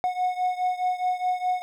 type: beating tone pair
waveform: triangle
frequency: 729 / 733.8 Hz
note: F#5 / F#5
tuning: -26 / -15 cents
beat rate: 4.8 Hz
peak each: -23 / -26 dBFS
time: 0.04-1.62 s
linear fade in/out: 0 ms
effects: none